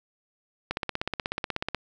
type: click train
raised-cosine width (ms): 0.3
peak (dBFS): -12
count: 18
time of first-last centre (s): 0.71-1.747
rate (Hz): 16.4
effects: none